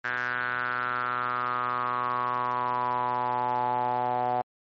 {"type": "tone with band-pass filter sweep", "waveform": "sawtooth", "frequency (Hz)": 123.47, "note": "B2", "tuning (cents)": 0, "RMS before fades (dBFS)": -28, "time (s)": [0.04, 4.42], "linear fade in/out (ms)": 10, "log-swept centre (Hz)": [1600, 760], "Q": 7, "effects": ["MP3 32 kbps"]}